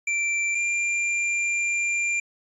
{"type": "tone pair in turn", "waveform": "square", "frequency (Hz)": [2349, 2382], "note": ["D7", "D7"], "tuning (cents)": [0, 24], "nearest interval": "unison", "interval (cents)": 24, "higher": "second", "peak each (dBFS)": -23, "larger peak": "neither", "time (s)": [[0.07, 0.55], [0.55, 2.2]], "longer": "second", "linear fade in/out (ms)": 5, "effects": ["resampled to 24000 Hz"]}